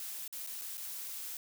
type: noise with dropouts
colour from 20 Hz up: blue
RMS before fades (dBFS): -42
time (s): 0-1.37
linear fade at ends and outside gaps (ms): 1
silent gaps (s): 0.278-0.326 / 0.465-0.472 / 0.614-0.618 / 0.772-0.778
effects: none